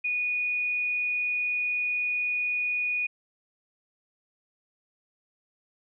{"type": "tone", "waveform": "sine", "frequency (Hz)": 2464, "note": "D#7", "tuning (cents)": -17, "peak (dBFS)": -25, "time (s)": [0.04, 3.07], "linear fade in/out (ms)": 10, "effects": []}